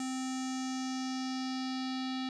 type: tone with low-pass filter sweep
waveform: square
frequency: 260 Hz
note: C4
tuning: 11 cents flat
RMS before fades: -36 dBFS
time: 0-2.29 s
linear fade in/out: 2 ms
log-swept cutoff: 7600 to 4100 Hz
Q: 3.4
effects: none